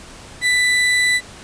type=tone; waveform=35% pulse; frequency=1986 Hz; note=B6; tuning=9 cents sharp; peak=-12 dBFS; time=0.41-1.21 s; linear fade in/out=50 ms; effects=pink hiss -39 dBFS RMS until 1.43 s + resampled to 22050 Hz